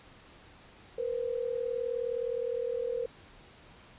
sine tone pair together, 469.5 / 509 Hz, A#4 / C5, +12 / -48 cents, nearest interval minor second, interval 140 cents, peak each -32 / -34 dBFS, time 0.98-3.06 s, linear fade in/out 5 ms, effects pink hiss -55 dBFS RMS until 3.98 s + resampled to 8000 Hz

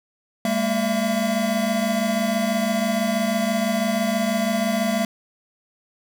square tone cluster, 202.6 / 228.7 / 671 Hz, G#3 / A#3 / E5, -43 / -33 / +31 cents, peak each -25 dBFS, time 0.45-5.05 s, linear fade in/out 2 ms, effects none

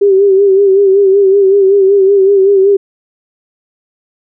sine tone with vibrato, 392.4 Hz, G4, 2 cents sharp, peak -4 dBFS, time 0.01-2.77 s, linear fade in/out 10 ms, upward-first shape sine, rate 5.3 Hz, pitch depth 58 cents each way, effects none

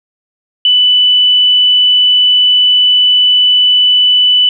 sine tone, 2985 Hz, F#7, 15 cents sharp, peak -5 dBFS, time 0.65-4.49 s, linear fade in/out 2 ms, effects none

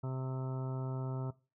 harmonic tone with a mistuned harmonic, 130.81 Hz, C3, in tune, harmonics 1 / 2 / 3 / 4 / 5 / 6 / 7 / 8 / 9 / 10, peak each -35 / -46 / -47 / -54 / -49 / -59 / -51 / -59 / -60 / -53 dBFS, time 0.03-1.31 s, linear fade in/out 10 ms, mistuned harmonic 9, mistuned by +16 cents, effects noise-tail reverb RT60 0.3 s tail -19 dB re dry

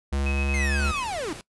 square tone with pitch glide, 69.3 to 70.88 Hz, C#2 to C#2, 0 to +39 cents, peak -24 dBFS, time 0.12-0.92 s, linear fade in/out 10 ms, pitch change +39 cents, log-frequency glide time 0.63-0.8 s
sine tone with tremolo, 2552 Hz, D#7, 43 cents sharp, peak -29 dBFS, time 0.26-1.04 s, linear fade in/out 5 ms, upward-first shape square, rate 8.8 Hz, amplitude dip 45%
45% pulse linear sweep, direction down, 2150 to 277.2 Hz, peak -28 dBFS, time 0.54-1.33 s, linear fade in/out 2 ms
pink noise, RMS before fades -40 dBFS, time 0.79-1.41 s, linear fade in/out 0 ms
effects noise-tail reverb RT60 0.1 s tail -21 dB re dry + resampled to 24000 Hz

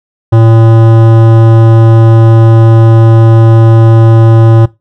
sine tone with hard clipping, 113.2 Hz, A2, 50 cents sharp, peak -3 dBFS, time 0.32-4.66 s, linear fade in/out 10 ms, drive 16 dB, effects noise-tail reverb RT60 0.2 s tail -19 dB re dry

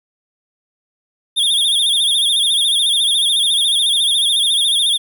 square tone with vibrato, 3457 Hz, A7, 31 cents flat, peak -13 dBFS, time 1.36-4.98 s, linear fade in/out 20 ms, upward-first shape sine, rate 14 Hz, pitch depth 110 cents each way, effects 9-bit

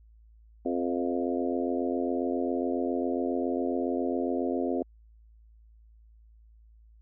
harmonic tone with a mistuned harmonic, 87.31 Hz, F2, in tune, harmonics 3 / 4 / 5 / 6 / 7 / 8, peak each -30 / -32 / -34 / -36 / -37 / -38 dBFS, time 0.65-4.83 s, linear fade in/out 10 ms, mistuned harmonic 7, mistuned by +27 cents, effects added 55 Hz sine -53 dBFS peak until 7.01 s

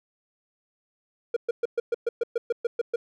triangle tone bursts, 470.6 Hz, A#4, 16 cents sharp, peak -19 dBFS, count 12, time 1.34-2.96 s, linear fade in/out 5 ms, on 25 ms, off 120 ms, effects none

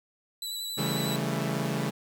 sawtooth tone with vibrato, 3951 Hz, B7, in tune, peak -30 dBFS, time 0.42-1.16 s, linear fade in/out 2 ms, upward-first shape square, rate 11 Hz, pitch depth 15 cents each way
sawtooth chord, A dominant seventh, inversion first, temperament equal with one note detuned, 138.59 / 164.81 / 198.62 / 220 Hz, C#3 / E3 / G3 / A3, 0 / 0 / +23 / 0 cents, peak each -28 / -29 / -31 / -30 dBFS, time 0.77-1.91 s, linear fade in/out 20 ms
effects none

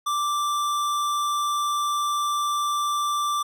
sine tone with hard clipping, 1174.7 Hz, D6, in tune, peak -24 dBFS, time 0.06-3.43 s, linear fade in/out 10 ms, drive 17 dB, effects none

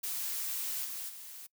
blue noise with level steps, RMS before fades -36 / -40 / -47 dBFS, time 0.03-1.47 s, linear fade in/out 10 ms, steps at 0.84 / 1.08 s, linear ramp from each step 20 ms, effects noise-tail reverb RT60 0.1 s tail -24 dB re dry

